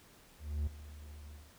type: tone with ADSR envelope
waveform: triangle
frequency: 74.3 Hz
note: D2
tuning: 21 cents sharp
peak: -28 dBFS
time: 0.38-1.53 s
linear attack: 290 ms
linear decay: 6 ms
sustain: -17 dB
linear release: 210 ms
effects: pink hiss -61 dBFS RMS until 1.58 s